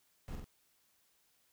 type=noise with echo; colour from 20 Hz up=brown; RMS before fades=-42 dBFS; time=0.28-0.35 s; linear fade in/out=0 ms; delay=46 ms; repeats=2; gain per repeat=-3 dB; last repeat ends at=0.442 s; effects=white hiss -73 dBFS RMS until 1.52 s